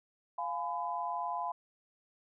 sine chord, F diminished, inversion none, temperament just, 698.5 / 838.1 / 1005.8 Hz, F5 / Ab5 / Cb6, 0 / +16 / +31 cents, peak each -38 / -39 / -36 dBFS, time 0.38-1.52 s, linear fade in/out 5 ms, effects none

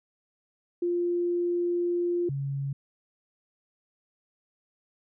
sine tone pair in turn, 349.2 / 138.58 Hz, F4 / C#3, 0 / 0 cents, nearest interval octave + major third, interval 1600 cents, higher first, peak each -24 / -28 dBFS, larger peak first, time 0.82-2.29 / 2.29-2.73 s, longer first, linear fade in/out 5 ms, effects none

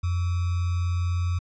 sine tone with sample-and-hold, 88 Hz, F2, 14 cents sharp, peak -22 dBFS, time 0.03-1.39 s, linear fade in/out 10 ms, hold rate 1225 Hz, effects resampled to 16000 Hz

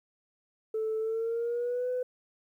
sine tone with pitch glide, 439 to 501.4 Hz, A4 to B4, -4 to +26 cents, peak -27 dBFS, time 0.74-2.03 s, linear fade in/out 5 ms, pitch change +230 cents, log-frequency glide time 0.99-1.89 s, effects tanh soft clip ceiling -25 dBFS + 11-bit

